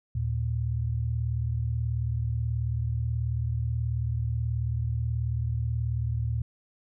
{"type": "tone pair together", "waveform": "sine", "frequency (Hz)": [77.22, 115.7], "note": ["D#2", "A#2"], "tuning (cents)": [-13, -13], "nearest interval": "perfect fifth", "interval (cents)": 700, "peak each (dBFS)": [-30, -27], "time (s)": [0.15, 6.42], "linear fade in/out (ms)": 5, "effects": []}